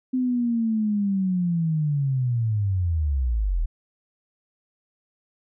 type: linear sweep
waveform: sine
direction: down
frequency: 258.4 to 37.08 Hz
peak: -20 dBFS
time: 0.13-3.66 s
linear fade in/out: 10 ms
effects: none